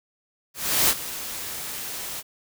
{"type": "noise with ADSR envelope", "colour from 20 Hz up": "white", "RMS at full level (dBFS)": -18, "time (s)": [0.54, 2.23], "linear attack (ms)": 350, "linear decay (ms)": 48, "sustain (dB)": -15, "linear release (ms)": 42, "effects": []}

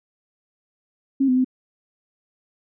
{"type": "tone with pitch steps", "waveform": "sine", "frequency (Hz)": [270.7, 254.1, 256.9], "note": ["C#4", "B3", "C4"], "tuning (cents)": [-41, 49, -32], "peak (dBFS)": -15, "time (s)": [1.2, 1.446], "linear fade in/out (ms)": 10, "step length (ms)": 82, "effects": []}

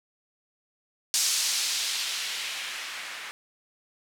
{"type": "noise with low-pass filter sweep", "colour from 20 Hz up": "violet", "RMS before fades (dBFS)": -30, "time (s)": [1.14, 3.31], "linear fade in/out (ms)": 0, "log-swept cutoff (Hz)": [6100, 1700], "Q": 1.1, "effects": []}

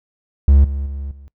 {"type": "tone with level steps", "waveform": "triangle", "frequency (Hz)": 69.6, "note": "C#2", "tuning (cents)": 8, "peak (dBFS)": [-5, -18, -22, -35], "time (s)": [0.48, 1.28], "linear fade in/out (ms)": 0, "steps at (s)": [0.64, 0.86, 1.11], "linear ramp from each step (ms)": 5, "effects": ["noise-tail reverb RT60 0.1 s tail -23 dB re dry"]}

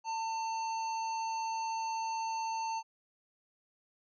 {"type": "harmonic tone with a mistuned harmonic", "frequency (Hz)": 898, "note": "A5", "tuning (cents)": 35, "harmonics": [1, 3, 5, 7], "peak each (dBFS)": [-33, -47, -49, -49], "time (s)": [0.04, 2.83], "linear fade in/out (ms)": 50, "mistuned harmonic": 5, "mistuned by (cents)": -16, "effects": []}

